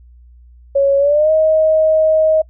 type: tone with pitch glide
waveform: sine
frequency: 554.4 to 629.5 Hz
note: C#5 to D#5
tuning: 0 to +20 cents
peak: -9 dBFS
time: 0.75-2.42 s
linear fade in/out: 10 ms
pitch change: +220 cents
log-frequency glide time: 0.98-1.31 s
effects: noise-tail reverb RT60 0.1 s tail -25 dB re dry + added 60 Hz sine -40 dBFS peak until 2.49 s